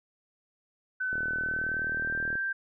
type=tone with pitch glide; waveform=sine; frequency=1514 to 1574.7 Hz; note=F#6 to G6; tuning=+39 to +7 cents; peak=-28 dBFS; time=1-2.53 s; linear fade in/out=10 ms; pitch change=+68 cents; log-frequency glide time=1.37-2.18 s
type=click train; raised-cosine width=2 ms; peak=-28 dBFS; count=49; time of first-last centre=1.13-2.354 s; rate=39.2 Hz
effects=none